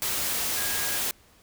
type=tone in noise; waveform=sine; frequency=1642 Hz; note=G#6; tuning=20 cents flat; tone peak=-36 dBFS; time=0.57-0.98 s; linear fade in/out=0 ms; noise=white; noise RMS=-28 dBFS; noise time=0.02-1.11 s; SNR=-11 dB; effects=pink hiss -58 dBFS RMS until 1.42 s